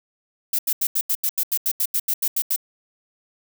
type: noise bursts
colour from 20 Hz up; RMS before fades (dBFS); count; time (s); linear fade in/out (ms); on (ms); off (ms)
violet; -21; 15; 0.53-2.562; 5; 58; 83
effects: none